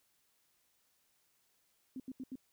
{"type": "tone bursts", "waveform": "sine", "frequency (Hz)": 260, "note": "C4", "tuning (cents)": -11, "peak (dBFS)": -40, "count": 4, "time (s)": [1.96, 2.356], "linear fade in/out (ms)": 2, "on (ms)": 39, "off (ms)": 80, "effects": ["white hiss -75 dBFS RMS until 2.52 s"]}